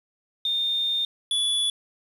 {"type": "tone pair in turn", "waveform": ["sine", "square"], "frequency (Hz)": [3635, 3431], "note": ["A#7", "A7"], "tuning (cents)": [-44, -44], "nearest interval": "minor second", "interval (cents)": 100, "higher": "first", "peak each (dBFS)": -22, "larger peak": "neither", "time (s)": [[0.45, 1.05], [1.31, 1.7]], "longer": "first", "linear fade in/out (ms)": 2, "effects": ["resampled to 32000 Hz", "8-bit"]}